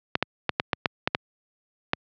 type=clicks; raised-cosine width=0.3 ms; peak=-4 dBFS; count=9; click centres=0.154 / 0.226 / 0.493 / 0.599 / 0.732 / 0.858 / 1.075 / 1.149 / 1.934 s; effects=high-pass 100 Hz 12 dB/octave + low-pass 4000 Hz 12 dB/octave